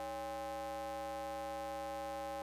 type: ring-modulated tone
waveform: square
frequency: 122.6 Hz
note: B2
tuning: 12 cents flat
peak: -38 dBFS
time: 0-2.42 s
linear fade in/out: 0 ms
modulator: 681 Hz
effects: resampled to 32000 Hz + 11-bit